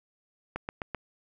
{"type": "click train", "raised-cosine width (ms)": 0.5, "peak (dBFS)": -18, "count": 4, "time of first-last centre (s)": [0.56, 0.947], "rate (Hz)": 7.75, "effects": []}